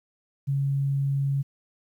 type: tone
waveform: sine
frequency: 138.59 Hz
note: C#3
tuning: in tune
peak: -22 dBFS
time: 0.47-1.43 s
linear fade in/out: 20 ms
effects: 10-bit